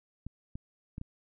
clicks, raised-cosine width 5 ms, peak -27 dBFS, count 4, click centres 0.266 / 0.555 / 0.981 / 1.014 s, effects none

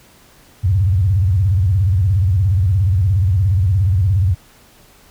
sine tone with vibrato, 94 Hz, F#2, 28 cents sharp, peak -11 dBFS, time 0.63-4.35 s, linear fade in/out 20 ms, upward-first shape square, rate 17 Hz, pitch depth 180 cents each way, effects pink hiss -48 dBFS RMS until 5.1 s

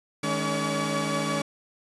sawtooth tone cluster, 155.4 / 209.8 / 281.6 / 568 / 1142 Hz, D#3 / G#3 / C#4 / C#5 / D6, -2 / +18 / +27 / +42 / -49 cents, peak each -28 dBFS, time 0.23-1.42 s, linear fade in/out 5 ms, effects resampled to 24000 Hz

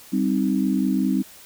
sine chord, C minor, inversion second, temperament equal, 196 / 261.6 / 311.1 Hz, G3 / C4 / Eb4, 0 / 0 / 0 cents, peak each -22 / -22 / -25 dBFS, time 0.12-1.23 s, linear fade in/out 20 ms, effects white hiss -46 dBFS RMS until 1.45 s

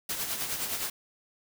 white noise with tremolo, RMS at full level -31 dBFS, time 0.09-0.9 s, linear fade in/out 5 ms, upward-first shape sine, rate 9.7 Hz, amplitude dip 50%, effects none

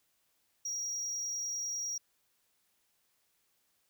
triangle tone, 5690 Hz, F8, 31 cents sharp, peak -33 dBFS, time 0.65-1.98 s, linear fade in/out 5 ms, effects white hiss -75 dBFS RMS until 3.89 s

